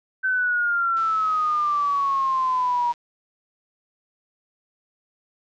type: exponential sweep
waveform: sine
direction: down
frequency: 1537 to 950 Hz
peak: -19 dBFS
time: 0.23-2.93 s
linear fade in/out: 20 ms
type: click train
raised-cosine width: 0.2 ms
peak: -28 dBFS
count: 314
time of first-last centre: 0.97-2.939 s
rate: 159 Hz
effects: none